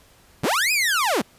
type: linear two-way sweep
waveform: sawtooth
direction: up then down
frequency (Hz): 67.9 to 2556 to 156.5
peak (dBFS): -15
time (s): 0.43-1.22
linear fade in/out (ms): 10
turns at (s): 0.72
effects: pink hiss -54 dBFS RMS until 1.38 s + resampled to 32000 Hz